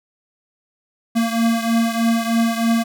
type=beating tone pair; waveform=square; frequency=228.6 / 231.8 Hz; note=A#3 / A#3; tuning=-34 / -10 cents; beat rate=3.2 Hz; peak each=-18 / -22 dBFS; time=1.15-2.84 s; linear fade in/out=20 ms; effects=none